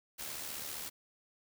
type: noise with amplitude modulation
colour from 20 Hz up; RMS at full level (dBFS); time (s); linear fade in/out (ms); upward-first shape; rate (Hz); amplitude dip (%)
white; -40; 0.18-0.9; 20; sine; 75.1; 45
effects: none